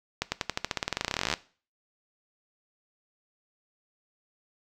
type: accelerating click train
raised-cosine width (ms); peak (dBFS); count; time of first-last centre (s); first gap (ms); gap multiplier
0.2; -9; 28; 0.22-1.338; 100; 0.92
effects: noise-tail reverb RT60 0.4 s tail -18 dB re dry